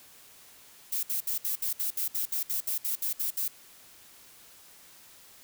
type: noise bursts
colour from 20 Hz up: violet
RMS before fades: -30 dBFS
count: 15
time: 0.92-3.48 s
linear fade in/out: 5 ms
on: 110 ms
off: 65 ms
effects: white hiss -54 dBFS RMS until 5.43 s